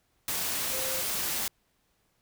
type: tone in noise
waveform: sine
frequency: 523.3 Hz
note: C5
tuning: in tune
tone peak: -37 dBFS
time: 0.73-1.01 s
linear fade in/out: 2 ms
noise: white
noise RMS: -31 dBFS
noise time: 0.28-1.48 s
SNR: -9 dB
effects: pink hiss -72 dBFS RMS until 2.21 s